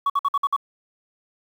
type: tone bursts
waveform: sine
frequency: 1122 Hz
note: C#6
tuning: 21 cents sharp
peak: -15 dBFS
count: 6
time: 0.06-0.564 s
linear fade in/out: 5 ms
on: 39 ms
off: 54 ms
effects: tanh soft clip ceiling -16 dBFS + 8-bit